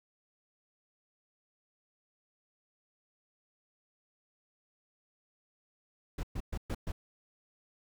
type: noise bursts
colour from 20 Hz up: brown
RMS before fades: -35 dBFS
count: 5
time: 6.18-6.92 s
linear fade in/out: 5 ms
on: 52 ms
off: 120 ms
effects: none